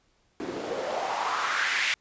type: noise with band-pass filter sweep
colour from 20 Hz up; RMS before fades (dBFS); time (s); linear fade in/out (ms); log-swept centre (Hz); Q
white; -29; 0.4-1.94; 0; 300 to 2400; 2.9
effects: pink hiss -68 dBFS RMS until 2 s + resampled to 16000 Hz